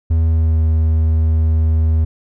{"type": "tone with pitch glide", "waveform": "triangle", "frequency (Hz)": [81, 79.65], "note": ["E2", "D#2"], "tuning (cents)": [-30, 41], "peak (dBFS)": -9, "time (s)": [0.1, 2.05], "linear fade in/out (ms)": 10, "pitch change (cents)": -29, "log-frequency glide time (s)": [0.25, 0.6], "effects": []}